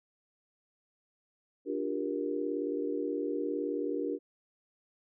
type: chord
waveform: sine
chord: G minor seventh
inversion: second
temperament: just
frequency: 294 / 352.8 / 392 / 470.4 Hz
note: D4 / F4 / G4 / Bb4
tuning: +2 / +18 / 0 / +16 cents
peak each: -35 / -38 / -36 / -36 dBFS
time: 1.65-4.19 s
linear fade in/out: 50 ms
effects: none